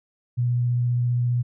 sine tone with vibrato, 121.8 Hz, B2, 24 cents flat, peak -19 dBFS, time 0.37-1.43 s, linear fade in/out 20 ms, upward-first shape square, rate 15 Hz, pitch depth 8 cents each way, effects none

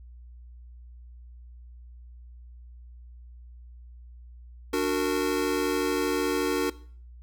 square chord, D augmented, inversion none, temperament just, 293.7 / 367.1 / 458.9 Hz, D4 / F#4 / A#4, 0 / -14 / -27 cents, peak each -29 dBFS, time 4.73-6.7 s, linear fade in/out 5 ms, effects noise-tail reverb RT60 0.5 s tail -19 dB re dry + added 60 Hz sine -44 dBFS peak until 7.22 s

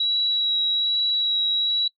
sine tone with vibrato, 3888 Hz, B7, 28 cents flat, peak -19 dBFS, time 0-1.88 s, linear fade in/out 5 ms, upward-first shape sine, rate 1.2 Hz, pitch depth 10 cents each way, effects noise-tail reverb RT60 0.1 s tail -20 dB re dry

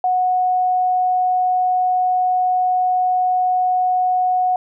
sine tone, 734 Hz, F#5, 14 cents flat, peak -14 dBFS, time 0.04-4.56 s, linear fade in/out 2 ms, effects none

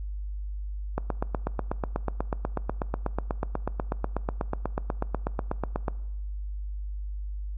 click train, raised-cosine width 1 ms, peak -13 dBFS, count 41, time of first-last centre 0.98-5.882 s, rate 8.16 Hz, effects noise-tail reverb RT60 1.0 s tail -21 dB re dry + added 50 Hz sine -31 dBFS peak until 7.57 s

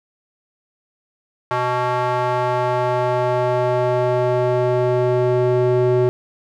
square tone with band-pass filter sweep, 124.5 Hz, B2, 14 cents sharp, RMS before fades -18 dBFS, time 1.51-6.09 s, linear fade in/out 0 ms, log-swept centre 1000 to 400 Hz, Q 1.8, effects none

